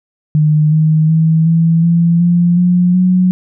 sine tone with pitch steps, 152.5 / 156.52 / 160.64 / 164.87 / 169.21 / 173.67 / 178.24 / 182.93 Hz, D#3 / D#3 / E3 / E3 / E3 / F3 / F3 / F#3, -34 / +11 / -44 / +1 / +46 / -9 / +36 / -19 cents, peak -7 dBFS, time 0.35-3.31 s, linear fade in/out 0 ms, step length 370 ms, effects none

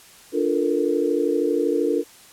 sine chord, Bb major seventh, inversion first, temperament equal with one note detuned, 293.7 / 349.2 / 440 / 472.7 Hz, D4 / F4 / A4 / Bb4, 0 / 0 / 0 / +24 cents, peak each -24 dBFS, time 0.32-2.04 s, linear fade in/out 50 ms, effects white hiss -48 dBFS RMS until 2.32 s + low-pass 12000 Hz 12 dB/octave

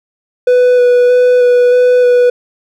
triangle tone with vibrato, 493.9 Hz, B4, in tune, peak -3 dBFS, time 0.47-2.3 s, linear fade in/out 5 ms, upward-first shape square, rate 1.6 Hz, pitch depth 10 cents each way, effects none

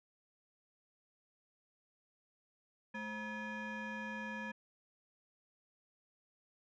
sine tone with frequency modulation, 959 Hz, A#5, 49 cents sharp, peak -38 dBFS, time 2.94-4.52 s, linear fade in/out 10 ms, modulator 744 Hz, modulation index 1.7, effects tanh soft clip ceiling -38 dBFS

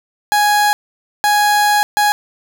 30% pulse tone bursts at uneven times, 830.6 Hz, G#5, in tune, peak -8 dBFS, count 3, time 0.32-0.73 / 1.24-1.83 / 1.97-2.12 s, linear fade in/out 0 ms, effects none

